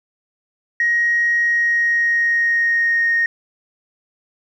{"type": "tone with pitch glide", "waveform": "sine", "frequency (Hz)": [1885, 1855.8], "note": ["A#6", "A#6"], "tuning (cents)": [19, -8], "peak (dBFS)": -13, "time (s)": [0.8, 3.26], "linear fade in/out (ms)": 2, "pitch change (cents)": -27, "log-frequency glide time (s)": [1.39, 3.12], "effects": ["tanh soft clip ceiling -9 dBFS", "9-bit"]}